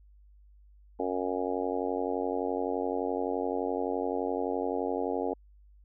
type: harmonic tone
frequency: 91.7 Hz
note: F#2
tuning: 15 cents flat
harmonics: 3 / 4 / 5 / 6 / 7 / 8 / 9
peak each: -35 / -36 / -33 / -38 / -38 / -39 / -38 dBFS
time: 0.99-5.34 s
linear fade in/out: 10 ms
effects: added 50 Hz sine -54 dBFS peak until 5.84 s